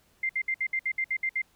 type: tone bursts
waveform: sine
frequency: 2093 Hz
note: C7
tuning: in tune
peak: -25 dBFS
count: 10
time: 0.23-1.418 s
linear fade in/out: 5 ms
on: 63 ms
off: 62 ms
effects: pink hiss -65 dBFS RMS until 1.55 s